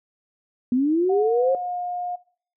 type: linear sweep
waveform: sine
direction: up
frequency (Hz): 239.8 to 544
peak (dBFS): -17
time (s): 0.72-1.55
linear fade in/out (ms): 2
type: tone with pitch glide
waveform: sine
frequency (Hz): 729 to 713.6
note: F#5 to F5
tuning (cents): -26 to +37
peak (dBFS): -26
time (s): 1.09-2.16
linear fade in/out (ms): 10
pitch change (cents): -37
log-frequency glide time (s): 1.23-1.78
effects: noise-tail reverb RT60 0.5 s tail -20 dB re dry